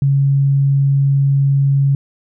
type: tone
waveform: sine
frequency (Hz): 138.59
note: C#3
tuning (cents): 0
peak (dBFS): -10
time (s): 0.02-1.95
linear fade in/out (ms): 2
effects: none